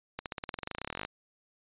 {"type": "accelerating click train", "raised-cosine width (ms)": 0.3, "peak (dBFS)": -19, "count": 24, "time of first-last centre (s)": [0.19, 1.05], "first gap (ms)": 68, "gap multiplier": 0.94, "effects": ["resampled to 8000 Hz"]}